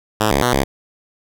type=tone with pitch steps; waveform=5% pulse; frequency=107.7 / 69.6 / 122.6 / 68.5 Hz; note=A2 / C#2 / B2 / C#2; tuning=-37 / +8 / -12 / -20 cents; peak=-3 dBFS; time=0.2-0.64 s; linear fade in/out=10 ms; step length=110 ms; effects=none